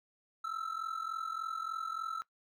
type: ring-modulated tone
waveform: triangle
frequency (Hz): 1322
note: E6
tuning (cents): +5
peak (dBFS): -31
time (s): 0.44-2.22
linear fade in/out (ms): 0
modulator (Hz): 21.7
effects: noise-tail reverb RT60 0.1 s tail -19 dB re dry